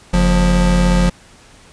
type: tone pair together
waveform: square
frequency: 46.86 / 177.3 Hz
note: F#1 / F3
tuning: +23 / +26 cents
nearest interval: octave + major seventh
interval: 2303 cents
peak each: -14 dBFS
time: 0.13-1.1 s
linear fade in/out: 10 ms
effects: pink hiss -45 dBFS RMS until 1.72 s + resampled to 22050 Hz